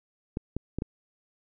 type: clicks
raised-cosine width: 3 ms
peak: -17 dBFS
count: 4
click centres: 0.371 / 0.566 / 0.786 / 0.821 s
effects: none